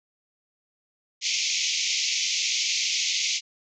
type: band-pass noise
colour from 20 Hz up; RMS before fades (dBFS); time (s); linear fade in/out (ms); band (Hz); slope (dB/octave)
white; -26; 1.21-3.41; 50; 2100 to 6800; 96
effects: none